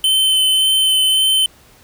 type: tone with vibrato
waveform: square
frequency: 3066 Hz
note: G7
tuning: 39 cents flat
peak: -12 dBFS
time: 0.04-1.46 s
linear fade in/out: 2 ms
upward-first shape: sine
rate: 1.8 Hz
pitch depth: 10 cents each way
effects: pink hiss -48 dBFS RMS until 1.83 s